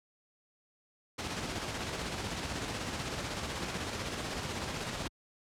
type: noise with tremolo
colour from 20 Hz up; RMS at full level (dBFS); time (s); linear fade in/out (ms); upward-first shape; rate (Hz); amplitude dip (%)
pink; -35; 1.18-5.08; 10; square; 16; 30
effects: high-pass 60 Hz 12 dB/octave + low-pass 7000 Hz 12 dB/octave